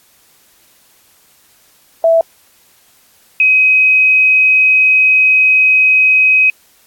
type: tone pair in turn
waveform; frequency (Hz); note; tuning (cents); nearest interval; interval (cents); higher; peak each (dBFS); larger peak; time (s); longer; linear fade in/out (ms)
sine; 659.3 / 2528; E5 / D#7; 0 / +27; octave + major seventh; 2327; second; -6; neither; 2.04-2.21 / 3.4-6.5; second; 2
effects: white hiss -50 dBFS RMS until 6.86 s + AAC 64 kbps